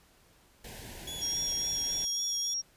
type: band-stop noise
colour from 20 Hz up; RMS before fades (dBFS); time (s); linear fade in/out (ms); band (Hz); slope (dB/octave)
pink; -45; 0.64-2.05; 5; 1000 to 1500; 96
type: tone with vibrato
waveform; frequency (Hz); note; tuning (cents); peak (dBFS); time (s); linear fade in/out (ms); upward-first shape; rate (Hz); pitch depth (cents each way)
sawtooth; 3360; G#7; +19; -35; 1.07-2.54; 5; triangle; 3.6; 31
type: tone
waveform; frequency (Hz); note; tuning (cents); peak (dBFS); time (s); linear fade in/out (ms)
sine; 5610; F8; +7; -30; 1.21-2.62; 20
effects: pink hiss -63 dBFS RMS until 2.76 s + resampled to 32000 Hz